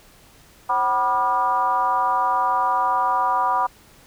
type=tone with frequency modulation; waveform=sine; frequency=977 Hz; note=B5; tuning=19 cents flat; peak=-17 dBFS; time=0.69-3.67 s; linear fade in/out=10 ms; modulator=221 Hz; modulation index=1.1; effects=pink hiss -51 dBFS RMS until 4.06 s